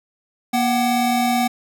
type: tone pair together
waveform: square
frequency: 238.5 / 754.1 Hz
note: A#3 / F#5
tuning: +40 / +33 cents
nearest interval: octave + minor sixth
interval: 1993 cents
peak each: -20 dBFS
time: 0.53-1.48 s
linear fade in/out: 10 ms
effects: none